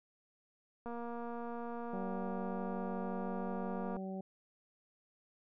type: click train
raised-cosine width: 1 ms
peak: -31 dBFS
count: 734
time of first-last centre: 0.86-3.966 s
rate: 236 Hz
type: harmonic tone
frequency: 190.4 Hz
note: F#3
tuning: 50 cents sharp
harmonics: 1 / 2 / 3 / 4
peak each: -40 / -47 / -48 / -50 dBFS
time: 1.93-4.21 s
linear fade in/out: 5 ms
effects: none